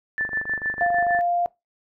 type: tone with tremolo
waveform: sine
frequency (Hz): 1760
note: A6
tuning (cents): 0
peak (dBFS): -20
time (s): 0.18-1.21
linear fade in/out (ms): 0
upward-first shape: triangle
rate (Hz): 6.5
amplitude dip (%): 90
type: click train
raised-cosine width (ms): 1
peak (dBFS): -23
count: 25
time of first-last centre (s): 0.21-1.19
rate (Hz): 24.5
type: tone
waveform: sine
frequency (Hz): 698.5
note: F5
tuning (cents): 0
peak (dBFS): -19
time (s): 0.81-1.46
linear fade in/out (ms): 0
effects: noise-tail reverb RT60 0.2 s tail -22 dB re dry